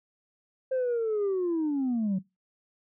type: linear sweep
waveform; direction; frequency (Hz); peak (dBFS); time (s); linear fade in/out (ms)
sine; down; 528 to 180.7; -23; 0.71-2.19; 10
effects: noise-tail reverb RT60 0.2 s tail -19 dB re dry + tanh soft clip ceiling -23 dBFS